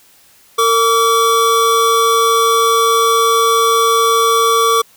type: tone pair together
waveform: square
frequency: 456.2 / 1149.6 Hz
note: A#4 / D6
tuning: -37 / -37 cents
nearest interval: octave + major third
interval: 1600 cents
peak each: -15 / -12 dBFS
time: 0.58-4.82 s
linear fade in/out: 10 ms
effects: white hiss -48 dBFS RMS until 4.96 s

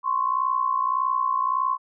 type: tone pair together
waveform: sine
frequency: 1038.3 / 1100 Hz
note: C6 / C#6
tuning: -14 / -14 cents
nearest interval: minor second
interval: 100 cents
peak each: -23 / -24 dBFS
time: 0.03-1.78 s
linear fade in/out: 50 ms
effects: none

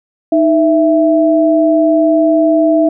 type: tone pair together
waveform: sine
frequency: 312 / 661 Hz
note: D#4 / E5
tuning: +5 / +5 cents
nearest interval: octave + minor second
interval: 1300 cents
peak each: -10 dBFS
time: 0.32-2.89 s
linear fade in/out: 5 ms
effects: none

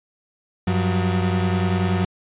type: tone pair together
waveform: 35% pulse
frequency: 95.71 / 181 Hz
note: G2 / F#3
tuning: -41 / -38 cents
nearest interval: major seventh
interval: 1103 cents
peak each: -19 / -20 dBFS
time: 0.67-2.05 s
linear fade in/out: 5 ms
effects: resampled to 8000 Hz

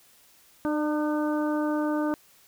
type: harmonic tone with a mistuned harmonic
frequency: 302.4 Hz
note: D#4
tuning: 49 cents flat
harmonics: 1 / 2 / 3 / 4 / 5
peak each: -25 / -31 / -35 / -37 / -39 dBFS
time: 0.65-2.14 s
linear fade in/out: 0 ms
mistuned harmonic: 2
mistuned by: -20 cents
effects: white hiss -58 dBFS RMS until 2.47 s

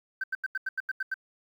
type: tone bursts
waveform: sine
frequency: 1545 Hz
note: G6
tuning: 26 cents flat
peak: -26 dBFS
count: 9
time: 0.21-1.142 s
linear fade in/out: 5 ms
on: 28 ms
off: 85 ms
effects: tanh soft clip ceiling -24 dBFS + 10-bit

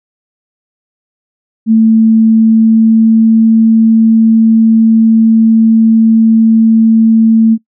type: tone with pitch glide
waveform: sine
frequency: 222.6 to 223.9 Hz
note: A3 to A3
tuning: +20 to +30 cents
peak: -3 dBFS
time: 1.66-7.58 s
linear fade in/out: 50 ms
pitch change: +10 cents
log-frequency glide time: 2.3-3.46 s
effects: noise-tail reverb RT60 0.1 s tail -22 dB re dry

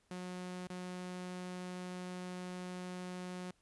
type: tone with dropouts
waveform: sawtooth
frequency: 181.3 Hz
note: F#3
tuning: 35 cents flat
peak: -38 dBFS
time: 0.11-3.51 s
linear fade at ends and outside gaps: 2 ms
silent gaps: 0.671-0.701 s
effects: pink hiss -74 dBFS RMS until 3.61 s + resampled to 24000 Hz

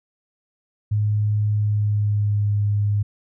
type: tone with pitch glide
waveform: sine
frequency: 105.2 to 103.09 Hz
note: G#2 to G#2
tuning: +23 to -12 cents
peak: -17 dBFS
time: 0.91-3.03 s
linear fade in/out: 10 ms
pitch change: -35 cents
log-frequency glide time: 1.49-2.52 s
effects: none

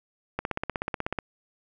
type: click train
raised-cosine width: 0.5 ms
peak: -13 dBFS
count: 14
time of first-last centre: 0.39-1.188 s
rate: 16.3 Hz
effects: none

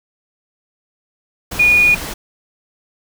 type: tone in noise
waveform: sine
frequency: 2450 Hz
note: D#7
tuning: 27 cents flat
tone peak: -8 dBFS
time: 1.59-1.95 s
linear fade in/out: 10 ms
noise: pink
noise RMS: -26 dBFS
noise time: 1.51-2.14 s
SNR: +15 dB
effects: none

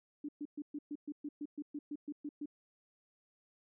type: tone bursts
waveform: sine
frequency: 293.7 Hz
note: D4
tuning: in tune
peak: -38 dBFS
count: 14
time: 0.24-2.458 s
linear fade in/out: 5 ms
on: 47 ms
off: 120 ms
effects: none

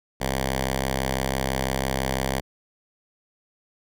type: tone with notch filter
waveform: 5% pulse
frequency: 66 Hz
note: C2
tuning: 16 cents sharp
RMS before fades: -26 dBFS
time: 0.2-2.41 s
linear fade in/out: 20 ms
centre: 330 Hz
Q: 1.5
effects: none

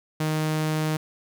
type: tone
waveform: sawtooth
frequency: 155.56 Hz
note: D#3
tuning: in tune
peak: -19 dBFS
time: 0.2-0.97 s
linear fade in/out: 5 ms
effects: none

